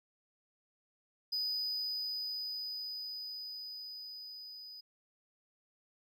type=tone with level ramp; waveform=triangle; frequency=4978 Hz; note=D#8; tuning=in tune; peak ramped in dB=-31 to -46 dBFS; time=1.32-4.81 s; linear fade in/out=10 ms; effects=none